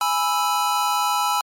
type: chord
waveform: square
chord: E major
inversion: first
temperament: equal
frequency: 830.6 / 987.8 / 1318.5 Hz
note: G#5 / B5 / E6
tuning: 0 / 0 / 0 cents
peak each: -24 dBFS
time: 0.01-1.41 s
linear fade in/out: 2 ms
effects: MP3 64 kbps